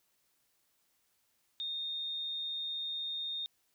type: tone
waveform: sine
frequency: 3672 Hz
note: A#7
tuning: 27 cents flat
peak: -35 dBFS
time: 1.6-3.46 s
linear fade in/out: 0 ms
effects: white hiss -75 dBFS RMS until 3.74 s